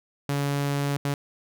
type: tone bursts at uneven times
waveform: sawtooth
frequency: 141.9 Hz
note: C#3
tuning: 41 cents sharp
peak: -20 dBFS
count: 2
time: 0.29-0.97 / 1.05-1.14 s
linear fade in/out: 2 ms
effects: none